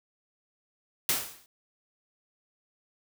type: noise with exponential decay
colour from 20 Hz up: white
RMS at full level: -23 dBFS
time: 1.09-1.46 s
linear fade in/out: 1 ms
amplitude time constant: 80 ms
effects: none